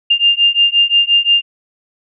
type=beating tone pair; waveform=sine; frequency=2800 / 2805.7 Hz; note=F7 / F7; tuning=+4 / +7 cents; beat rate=5.7 Hz; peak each=-12 / -12 dBFS; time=0.1-1.42 s; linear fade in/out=10 ms; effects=none